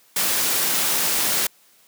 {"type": "noise", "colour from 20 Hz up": "white", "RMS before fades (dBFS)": -21, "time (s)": [0.16, 1.47], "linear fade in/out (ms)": 5, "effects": ["white hiss -56 dBFS RMS until 1.87 s", "high-pass 150 Hz 12 dB/octave"]}